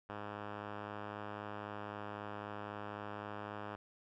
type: tone with low-pass filter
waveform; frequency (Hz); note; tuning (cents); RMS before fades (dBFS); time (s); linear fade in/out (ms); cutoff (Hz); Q
5% pulse; 103.83; G#2; 0; -45; 0.09-3.76; 5; 1900; 1.5
effects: none